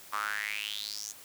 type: tone with high-pass filter sweep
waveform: sawtooth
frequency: 104.7 Hz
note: G#2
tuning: 15 cents sharp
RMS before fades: -36 dBFS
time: 0.12-1.13 s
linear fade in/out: 20 ms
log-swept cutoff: 1100 to 6800 Hz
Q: 6.7
effects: white hiss -51 dBFS RMS until 1.24 s